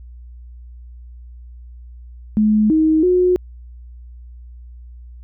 sine tone with pitch steps, 213.6 / 314.7 / 362.4 Hz, G#3 / D#4 / F#4, +49 / +20 / -36 cents, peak -11 dBFS, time 2.37-3.36 s, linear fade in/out 0 ms, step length 330 ms, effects added 60 Hz sine -35 dBFS peak until 5.23 s

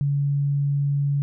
sine tone, 141.9 Hz, C#3, 41 cents sharp, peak -19 dBFS, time 0.01-1.22 s, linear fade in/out 0 ms, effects none

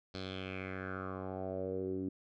10% pulse tone with low-pass filter sweep, 94.3 Hz, F#2, 33 cents sharp, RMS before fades -40 dBFS, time 0.14-2.09 s, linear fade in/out 5 ms, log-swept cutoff 4400 to 290 Hz, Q 4.3, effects none

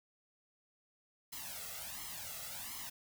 white noise with flanger, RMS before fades -45 dBFS, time 1.32-2.9 s, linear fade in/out 10 ms, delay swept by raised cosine 0.96 to 1.54 ms, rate 1.4 Hz, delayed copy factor +0.9, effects none

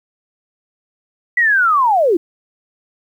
sine linear sweep, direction down, 1975.5 to 311.6 Hz, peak -10 dBFS, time 1.37-2.17 s, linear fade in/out 5 ms, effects 8-bit

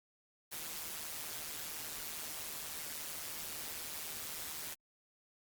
white noise with amplitude modulation, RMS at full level -40 dBFS, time 0.51-4.75 s, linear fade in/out 20 ms, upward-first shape sine, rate 155 Hz, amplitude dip 75%, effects Opus 48 kbps

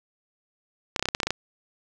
clicks, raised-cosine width 0.2 ms, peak -7 dBFS, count 10, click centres 0.962 / 0.995 / 1.026 / 1.056 / 1.087 / 1.149 / 1.202 / 1.232 / 1.27 / 1.306 s, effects none

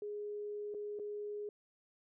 sine tone with dropouts, 415.3 Hz, G#4, in tune, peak -39 dBFS, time 0.02-1.49 s, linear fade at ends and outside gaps 2 ms, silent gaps 0.741-0.746 / 0.99-0.996 s, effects none

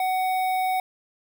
square tone with notch filter, 747 Hz, F#5, 16 cents sharp, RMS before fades -24 dBFS, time 0-0.8 s, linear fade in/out 2 ms, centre 6400 Hz, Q 0.52, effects 10-bit

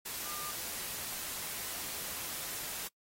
sine tone in noise, 1202 Hz, D6, 40 cents sharp, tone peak -45 dBFS, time 0.24-0.52 s, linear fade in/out 10 ms, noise white, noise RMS -40 dBFS, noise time 0.05-2.88 s, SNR -8 dB, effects noise-tail reverb RT60 0.1 s tail -23 dB re dry + AAC 48 kbps

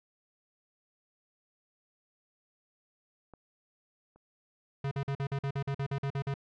clicks, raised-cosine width 1 ms, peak -36 / -46 dBFS, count 2, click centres 3.337 / 4.16 s
square tone bursts, 138.59 Hz, C#3, in tune, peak -31 dBFS, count 13, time 4.84-6.341 s, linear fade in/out 5 ms, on 73 ms, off 46 ms
effects low-pass 3000 Hz 12 dB/octave

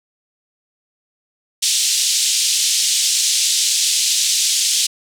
white band-pass noise, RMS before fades -17 dBFS, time 1.62-4.87 s, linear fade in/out 10 ms, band 3100 to 8200 Hz, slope 24 dB/octave, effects none

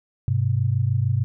sine tone pair together, 101.4 / 128.04 Hz, G#2 / C3, -41 / -37 cents, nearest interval major third, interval 404 cents, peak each -21 dBFS, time 0.28-1.24 s, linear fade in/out 0 ms, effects none

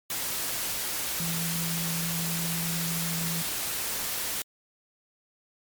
sine tone in noise, 167.3 Hz, E3, 26 cents sharp, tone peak -31 dBFS, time 1.2-3.42 s, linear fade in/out 2 ms, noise white, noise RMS -31 dBFS, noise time 0.1-4.42 s, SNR -3 dB, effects MP3 96 kbps

